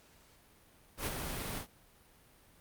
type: noise with ADSR envelope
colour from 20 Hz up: pink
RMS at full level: -33 dBFS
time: 0.97-1.67 s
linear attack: 95 ms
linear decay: 22 ms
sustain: -6 dB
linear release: 92 ms
effects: pink hiss -63 dBFS RMS until 2.6 s + Opus 48 kbps